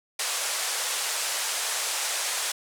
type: band-pass noise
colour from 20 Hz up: white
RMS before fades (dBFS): -29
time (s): 0.19-2.52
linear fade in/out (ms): 5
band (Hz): 510 to 10000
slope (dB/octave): 24
effects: none